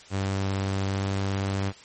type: tone with pitch glide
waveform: sawtooth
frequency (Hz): 97.2 to 97.82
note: G2 to G2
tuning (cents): -14 to -3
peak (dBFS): -21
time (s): 0.1-1.73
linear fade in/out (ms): 50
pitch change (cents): +11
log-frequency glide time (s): 0.81-1.09
effects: white hiss -49 dBFS RMS until 1.84 s + MP3 32 kbps